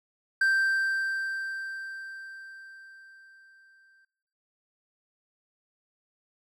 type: tone with exponential decay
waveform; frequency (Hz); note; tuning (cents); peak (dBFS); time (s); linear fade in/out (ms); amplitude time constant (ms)
triangle; 1568; G6; 0; -18; 0.41-4.05; 5; 790
effects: noise-tail reverb RT60 0.8 s tail -23 dB re dry